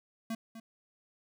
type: tone with echo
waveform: square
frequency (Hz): 225.5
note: A3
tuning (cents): +43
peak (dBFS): -34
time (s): 0.3-0.35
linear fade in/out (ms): 5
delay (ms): 250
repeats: 1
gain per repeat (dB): -11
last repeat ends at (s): 0.6
effects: none